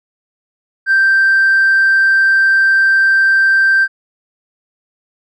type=tone with tanh clipping; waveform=triangle; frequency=1568 Hz; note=G6; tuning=in tune; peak=-8 dBFS; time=0.86-3.88 s; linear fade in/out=50 ms; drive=5 dB; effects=none